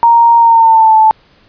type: tone with pitch glide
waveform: sine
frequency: 932.3 to 874.9 Hz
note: A#5 to A5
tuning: 0 to -10 cents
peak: -3 dBFS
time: 0.03-1.11 s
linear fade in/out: 0 ms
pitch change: -110 cents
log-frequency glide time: 0.38-0.96 s
effects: pink hiss -48 dBFS RMS until 1.48 s + resampled to 11025 Hz